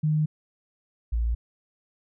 sine tone pair in turn, 153.5 / 57.5 Hz, D#3 / A#1, -23 / -23 cents, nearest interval octave + perfect fourth, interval 1700 cents, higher first, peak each -20 / -22 dBFS, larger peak first, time 0.03-0.26 / 1.12-1.35 s, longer neither, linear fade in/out 10 ms, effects none

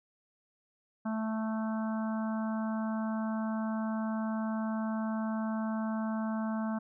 harmonic tone, 220 Hz, A3, in tune, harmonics 1 / 3 / 4 / 5 / 6 / 7, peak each -31 / -41 / -43 / -45 / -47 / -48 dBFS, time 1.05-6.79 s, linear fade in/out 10 ms, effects none

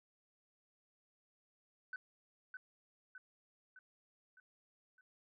sine tone with echo, 1510 Hz, F#6, 35 cents sharp, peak -40 dBFS, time 1.93-1.96 s, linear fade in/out 2 ms, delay 610 ms, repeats 5, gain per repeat -5 dB, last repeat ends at 5.01 s, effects tanh soft clip ceiling -37 dBFS

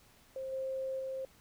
sine tone with level steps, 529 Hz, C5, 19 cents sharp, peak -37 / -34 / -36 dBFS, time 0.36-1.25 s, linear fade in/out 2 ms, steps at 0.52 / 0.99 s, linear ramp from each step 10 ms, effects pink hiss -63 dBFS RMS until 1.4 s

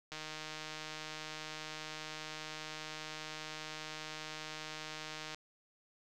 click train, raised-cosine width 0.2 ms, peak -26 dBFS, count 811, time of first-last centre 0.12-5.346 s, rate 155 Hz, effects none

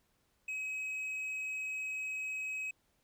sine tone with hard clipping, 2546 Hz, D#7, 39 cents sharp, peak -37 dBFS, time 0.48-2.71 s, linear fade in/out 5 ms, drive 3 dB, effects pink hiss -75 dBFS RMS until 3.03 s

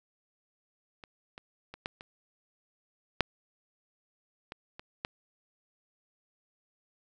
clicks, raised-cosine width 0.3 ms, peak -30 / -28 / -27 / -17 / -28 / -7 / -24 / -27 / -16 dBFS, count 9, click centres 1.038 / 1.379 / 1.74 / 1.859 / 2.009 / 3.207 / 4.521 / 4.795 / 5.049 s, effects none

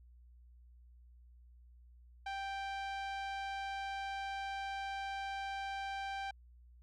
sawtooth tone with low-pass filter, 785 Hz, G5, 2 cents sharp, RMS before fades -41 dBFS, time 2.26-6.31 s, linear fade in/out 5 ms, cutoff 3700 Hz, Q 0.76, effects added 60 Hz sine -57 dBFS peak until 6.82 s

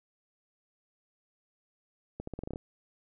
accelerating click train, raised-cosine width 2 ms, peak -24 dBFS, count 9, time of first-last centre 2.2-2.559 s, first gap 74 ms, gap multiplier 0.85, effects none

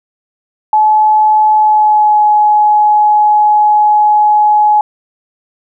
sine tone with pitch glide, 857 to 843.3 Hz, A5 to G#5, -46 to +26 cents, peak -5 dBFS, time 0.73-4.81 s, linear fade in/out 2 ms, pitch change -28 cents, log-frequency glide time 1.55-2.23 s, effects none

